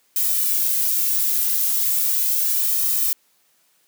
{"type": "noise with flanger", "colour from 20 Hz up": "violet", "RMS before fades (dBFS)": -20, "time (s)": [0.16, 3.13], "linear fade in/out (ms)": 2, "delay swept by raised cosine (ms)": [1.6, 2.47], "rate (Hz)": 0.37, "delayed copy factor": 0.7, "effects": ["white hiss -62 dBFS RMS until 3.87 s", "high-pass 150 Hz 12 dB/octave"]}